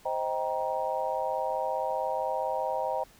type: chord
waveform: sine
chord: C minor seventh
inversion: none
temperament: just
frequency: 523.3 / 627.9 / 784.9 / 941.9 Hz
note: C5 / Eb5 / G5 / Bb5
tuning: 0 / +16 / +2 / +18 cents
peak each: -33 dBFS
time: 0.05-3.04 s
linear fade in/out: 10 ms
effects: pink hiss -57 dBFS RMS until 3.19 s